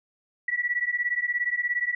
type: beating tone pair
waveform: sine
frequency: 1936 / 1953 Hz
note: B6 / B6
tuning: -35 / -20 cents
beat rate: 17 Hz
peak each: -27 dBFS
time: 0.48-1.95 s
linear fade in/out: 5 ms
effects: none